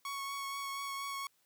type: tone with vibrato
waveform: sawtooth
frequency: 1108.7 Hz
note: C#6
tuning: in tune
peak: -34 dBFS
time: 0.05-1.27 s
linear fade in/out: 2 ms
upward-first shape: triangle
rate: 4.2 Hz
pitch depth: 17 cents each way
effects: white hiss -73 dBFS RMS until 1.45 s + high-pass 100 Hz 12 dB/octave